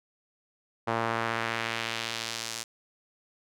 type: tone with band-pass filter sweep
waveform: sawtooth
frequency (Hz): 114.5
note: A#2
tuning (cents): -31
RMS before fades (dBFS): -32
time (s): 0.87-2.64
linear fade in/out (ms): 10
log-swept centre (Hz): 930 to 6700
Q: 1.1
effects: none